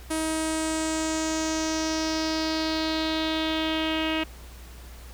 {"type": "tone with low-pass filter sweep", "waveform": "sawtooth", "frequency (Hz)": 317.3, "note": "D#4", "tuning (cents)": 34, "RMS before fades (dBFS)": -27, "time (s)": [0.1, 4.24], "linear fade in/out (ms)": 10, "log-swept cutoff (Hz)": [10000, 2800], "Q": 4.1, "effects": ["added 60 Hz sine -42 dBFS peak until 5.13 s", "pink hiss -49 dBFS RMS until 5.13 s"]}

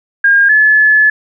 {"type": "tone pair in turn", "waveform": "sine", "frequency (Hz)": [1617, 1720.8], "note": ["G#6", "A6"], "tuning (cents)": [-47, -39], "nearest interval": "minor second", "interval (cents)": 108, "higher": "second", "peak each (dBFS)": -5, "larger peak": "neither", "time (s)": [[0.24, 0.49], [0.49, 1.1]], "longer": "second", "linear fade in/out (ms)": 5, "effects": []}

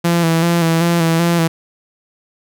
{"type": "tone with vibrato", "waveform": "sawtooth", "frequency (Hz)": 167.5, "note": "E3", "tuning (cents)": 28, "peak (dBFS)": -8, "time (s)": [0.04, 1.48], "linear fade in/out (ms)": 10, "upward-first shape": "square", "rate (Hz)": 2.6, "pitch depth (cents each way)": 33, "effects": []}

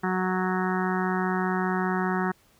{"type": "harmonic tone", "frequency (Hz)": 185, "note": "F#3", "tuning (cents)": 0, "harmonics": [1, 2, 4, 5, 6, 7, 8, 9, 10], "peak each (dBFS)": [-27, -30, -33, -34, -35, -35, -36, -37, -37], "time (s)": [0.03, 2.32], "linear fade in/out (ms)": 10, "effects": ["pink hiss -61 dBFS RMS until 2.59 s"]}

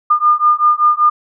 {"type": "beating tone pair", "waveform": "sine", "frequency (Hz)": [1208, 1213.2], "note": ["D6", "D#6"], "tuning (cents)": [48, -44], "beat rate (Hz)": 5.2, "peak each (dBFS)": -12, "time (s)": [0.1, 1.1], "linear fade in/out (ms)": 10, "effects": []}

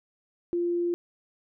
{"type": "tone", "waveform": "sine", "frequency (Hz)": 346.9, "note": "F4", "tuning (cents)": -12, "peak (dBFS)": -24, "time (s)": [0.53, 0.94], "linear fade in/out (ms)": 0, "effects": []}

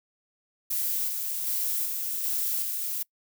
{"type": "noise with tremolo", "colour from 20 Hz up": "violet", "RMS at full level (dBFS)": -28, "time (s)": [0.7, 3.03], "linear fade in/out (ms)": 10, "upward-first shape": "square", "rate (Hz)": 1.3, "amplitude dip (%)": 30, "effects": ["noise-tail reverb RT60 0.1 s tail -24 dB re dry"]}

